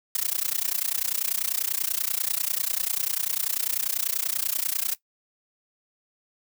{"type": "noise with amplitude modulation", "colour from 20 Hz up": "blue", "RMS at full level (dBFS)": -23, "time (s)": [0.15, 4.95], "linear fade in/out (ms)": 2, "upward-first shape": "sine", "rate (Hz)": 30.2, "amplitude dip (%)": 100, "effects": ["noise-tail reverb RT60 0.1 s tail -18 dB re dry"]}